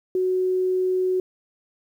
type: tone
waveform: sine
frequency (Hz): 370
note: F#4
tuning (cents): 0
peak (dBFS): -19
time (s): 0.15-1.2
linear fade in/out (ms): 2
effects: 9-bit